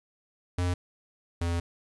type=tone pair in turn; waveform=square; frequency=89 / 85.38 Hz; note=F2 / F2; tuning=+33 / -39 cents; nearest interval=minor second; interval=72 cents; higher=first; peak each=-26 / -27 dBFS; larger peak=first; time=0.58-0.74 / 1.41-1.6 s; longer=second; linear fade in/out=5 ms; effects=resampled to 24000 Hz + 10-bit